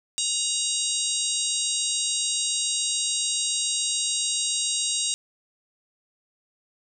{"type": "harmonic tone", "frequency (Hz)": 947, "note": "A#5", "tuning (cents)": 27, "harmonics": [3, 4, 5, 6, 7, 8, 9], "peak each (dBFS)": [-33, -29, -34, -34, -31, -31, -30], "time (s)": [0.18, 5.14], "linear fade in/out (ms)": 0, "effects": []}